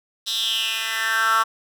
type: tone with high-pass filter sweep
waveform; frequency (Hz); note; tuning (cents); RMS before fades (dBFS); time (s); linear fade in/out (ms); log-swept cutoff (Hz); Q
10% pulse; 223.7; A3; +29; -22; 0.26-1.44; 20; 4100 to 1200; 5.3
effects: none